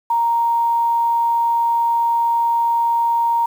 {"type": "tone with quantisation", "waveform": "sine", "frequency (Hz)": 932.3, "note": "A#5", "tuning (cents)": 0, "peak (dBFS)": -14, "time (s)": [0.1, 3.46], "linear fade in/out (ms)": 5, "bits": 7, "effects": []}